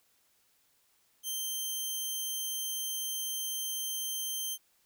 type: tone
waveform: 10% pulse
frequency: 3136 Hz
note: G7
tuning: in tune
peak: -25 dBFS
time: 1.23-4.58 s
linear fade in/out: 50 ms
effects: white hiss -70 dBFS RMS until 4.85 s